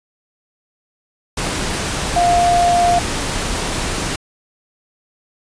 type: tone in noise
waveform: sine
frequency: 700 Hz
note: F5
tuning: 4 cents sharp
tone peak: -11 dBFS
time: 2.16-2.99 s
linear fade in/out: 5 ms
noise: pink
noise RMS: -21 dBFS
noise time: 1.37-4.16 s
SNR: +7 dB
effects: resampled to 22050 Hz